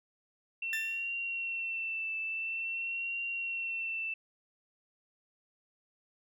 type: tone with vibrato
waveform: sine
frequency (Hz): 2701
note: E7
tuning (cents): +42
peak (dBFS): -33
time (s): 0.62-4.14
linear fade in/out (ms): 5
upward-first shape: triangle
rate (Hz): 0.48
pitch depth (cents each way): 40
type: tone with exponential decay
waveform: 40% pulse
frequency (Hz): 1776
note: A6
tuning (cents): +16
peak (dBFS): -31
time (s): 0.73-1.13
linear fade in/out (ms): 1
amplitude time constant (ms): 86
effects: none